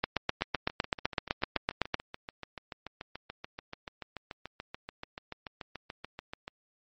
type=two click trains; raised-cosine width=0.3 ms; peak=-23 / -10 dBFS; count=43 / 16; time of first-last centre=0.41-6.479 / 0.04-1.944 s; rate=6.92 / 7.88 Hz; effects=MP3 32 kbps